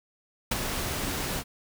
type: noise with ADSR envelope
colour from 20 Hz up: pink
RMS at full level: -24 dBFS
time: 0.51-1.44 s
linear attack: 9 ms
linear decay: 18 ms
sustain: -7 dB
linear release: 58 ms
effects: none